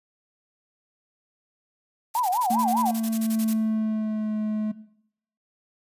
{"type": "noise bursts", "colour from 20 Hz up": "blue", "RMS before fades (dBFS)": -33, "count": 16, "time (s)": [2.14, 3.537], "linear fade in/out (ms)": 10, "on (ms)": 62, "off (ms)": 27}
{"type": "tone with vibrato", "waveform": "sine", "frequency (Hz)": 850, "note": "G#5", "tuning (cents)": 40, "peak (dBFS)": -21, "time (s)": [2.15, 2.91], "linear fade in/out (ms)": 2, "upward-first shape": "sine", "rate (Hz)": 5, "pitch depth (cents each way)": 290}
{"type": "tone with pitch glide", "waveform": "triangle", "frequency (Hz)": [225.5, 214.4], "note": ["A3", "A3"], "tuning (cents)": [43, -45], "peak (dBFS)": -21, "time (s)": [2.5, 4.72], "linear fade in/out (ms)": 10, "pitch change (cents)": -88, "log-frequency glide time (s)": [2.82, 4.35]}
{"effects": ["noise-tail reverb RT60 0.7 s tail -17 dB re dry", "resampled to 32000 Hz"]}